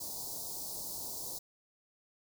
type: band-stop noise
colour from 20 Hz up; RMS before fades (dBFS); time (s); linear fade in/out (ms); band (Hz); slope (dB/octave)
white; -41; 0-1.39; 10; 970 to 4200; 48
effects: none